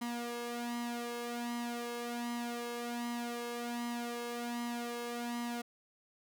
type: tone with flanger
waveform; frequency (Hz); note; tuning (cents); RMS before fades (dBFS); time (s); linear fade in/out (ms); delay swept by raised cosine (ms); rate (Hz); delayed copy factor
sawtooth; 238.4; A#3; +39; -39; 0.01-5.62; 10; 0.98 to 1.86; 1.3; +0.7
effects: none